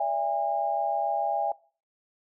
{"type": "tone cluster", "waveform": "sine", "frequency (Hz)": [581, 668, 812], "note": ["D5", "E5", "G#5"], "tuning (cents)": [-19, 23, -39], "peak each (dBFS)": [-34, -29, -26], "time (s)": [0, 1.52], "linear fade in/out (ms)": 5, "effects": ["noise-tail reverb RT60 0.4 s tail -21 dB re dry"]}